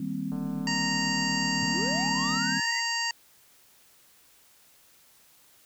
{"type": "chord", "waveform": "sine", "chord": "C minor seventh", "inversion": "first", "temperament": "just", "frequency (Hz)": [156.98, 196.22, 235.5, 261.6], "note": ["Eb3", "G3", "Bb3", "C4"], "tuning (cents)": [16, 2, 18, 0], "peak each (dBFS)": [-37, -33, -37, -33], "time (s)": [0, 2.6], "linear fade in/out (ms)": 5}
{"type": "click train", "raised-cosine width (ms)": 1, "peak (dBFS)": -32, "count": 307, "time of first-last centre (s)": [0.32, 2.374], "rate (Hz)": 149}
{"type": "harmonic tone", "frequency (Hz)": 930, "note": "A#5", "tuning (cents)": -4, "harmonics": [1, 2, 3, 5, 6, 7, 8], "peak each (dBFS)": [-34, -31, -35, -31, -44, -40, -39], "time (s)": [0.67, 3.11], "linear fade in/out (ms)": 2}
{"type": "linear sweep", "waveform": "triangle", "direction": "up", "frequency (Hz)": [84, 2056], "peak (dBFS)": -31, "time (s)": [1.61, 2.81], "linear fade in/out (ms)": 20}
{"effects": ["white hiss -59 dBFS RMS until 5.65 s"]}